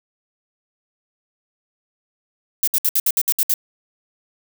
violet noise bursts, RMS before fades -17 dBFS, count 9, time 2.63-3.539 s, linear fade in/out 2 ms, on 45 ms, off 63 ms, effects none

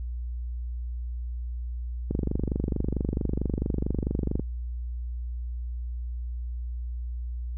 click train, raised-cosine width 3 ms, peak -14 dBFS, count 57, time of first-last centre 2.11-4.396 s, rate 24.5 Hz, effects added 60 Hz sine -30 dBFS peak until 7.57 s

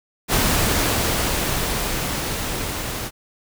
pink noise with level ramp, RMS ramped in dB -18 to -28 dBFS, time 0.28-3.11 s, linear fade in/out 50 ms, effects none

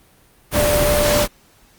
sine tone in noise, 590 Hz, D5, 8 cents sharp, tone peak -16 dBFS, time 0.53-1.27 s, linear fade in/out 50 ms, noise pink, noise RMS -18 dBFS, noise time 0.51-1.28 s, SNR -1 dB, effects pink hiss -53 dBFS RMS until 1.78 s + Opus 32 kbps

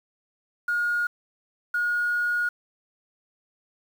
sine tone pair in turn, 1431 / 1440.1 Hz, F6 / F#6, +42 / -47 cents, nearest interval unison, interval 11 cents, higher second, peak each -21 dBFS, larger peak neither, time 0.68-1.07 / 1.74-2.49 s, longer second, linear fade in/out 5 ms, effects tanh soft clip ceiling -18 dBFS + 8-bit

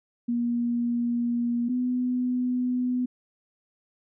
sine tone pair in turn, 238.2 / 249.5 Hz, A#3 / B3, +38 / +18 cents, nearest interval minor second, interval 80 cents, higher second, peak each -23 dBFS, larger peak neither, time 0.28-1.69 / 1.69-3.06 s, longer first, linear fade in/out 10 ms, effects none

